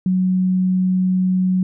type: tone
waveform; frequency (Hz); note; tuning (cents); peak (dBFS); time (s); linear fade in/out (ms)
sine; 185; F#3; 0; -14; 0.06-1.63; 2
effects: none